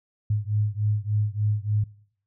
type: beating tone pair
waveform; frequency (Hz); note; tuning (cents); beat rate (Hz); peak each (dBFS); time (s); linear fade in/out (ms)
sine; 103.83 / 107.23; G#2 / A2; 0 / -44; 3.4; -25 / -25; 0.3-1.84; 5
effects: noise-tail reverb RT60 0.6 s tail -22 dB re dry